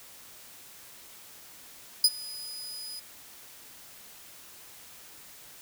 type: tone with ADSR envelope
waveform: sawtooth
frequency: 4978 Hz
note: D#8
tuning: in tune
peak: -12 dBFS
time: 2.04-3 s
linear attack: 4 ms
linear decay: 46 ms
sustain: -23 dB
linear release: 11 ms
effects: white hiss -50 dBFS RMS until 5.61 s